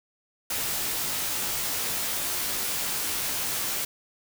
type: noise with comb filter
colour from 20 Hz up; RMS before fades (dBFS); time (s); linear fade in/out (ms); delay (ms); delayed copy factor
white; -29; 0.5-3.85; 5; 17; -0.6
effects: none